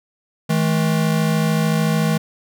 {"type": "tone pair together", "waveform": "square", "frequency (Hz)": [160, 213.6], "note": ["D#3", "G#3"], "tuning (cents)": [49, 49], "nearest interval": "perfect fourth", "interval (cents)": 500, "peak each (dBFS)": [-18, -21], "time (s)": [0.49, 2.18], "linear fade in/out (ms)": 10, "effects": []}